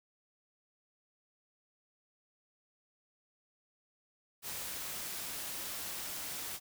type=noise; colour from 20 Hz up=white; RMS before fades=-41 dBFS; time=4.42-6.6 s; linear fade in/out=50 ms; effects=none